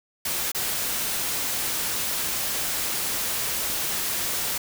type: noise with dropouts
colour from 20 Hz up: white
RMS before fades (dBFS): -27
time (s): 0.25-4.58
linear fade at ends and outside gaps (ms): 5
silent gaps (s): 0.518-0.547
effects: none